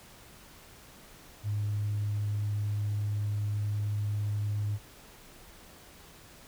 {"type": "tone", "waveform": "sine", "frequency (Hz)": 103.83, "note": "G#2", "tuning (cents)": 0, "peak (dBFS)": -27, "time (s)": [1.43, 4.79], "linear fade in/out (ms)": 50, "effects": ["tanh soft clip ceiling -24 dBFS", "pink hiss -53 dBFS RMS until 6.47 s"]}